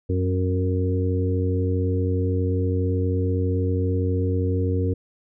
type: harmonic tone with a mistuned harmonic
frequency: 92.4 Hz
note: F#2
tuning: 2 cents flat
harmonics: 1 / 2 / 3 / 4 / 5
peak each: -21 / -33 / -28 / -32 / -28 dBFS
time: 0.09-4.94 s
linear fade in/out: 10 ms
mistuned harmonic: 3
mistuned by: -19 cents
effects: none